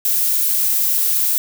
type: noise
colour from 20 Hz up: violet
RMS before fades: -17 dBFS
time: 0.05-1.38 s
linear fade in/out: 0 ms
effects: none